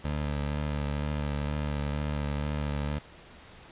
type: tone with vibrato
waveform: 20% pulse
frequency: 73.42 Hz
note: D2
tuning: in tune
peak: -24 dBFS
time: 0.04-2.99 s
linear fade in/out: 10 ms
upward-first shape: sine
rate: 2.1 Hz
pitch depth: 30 cents each way
effects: pink hiss -51 dBFS RMS until 3.71 s + resampled to 8000 Hz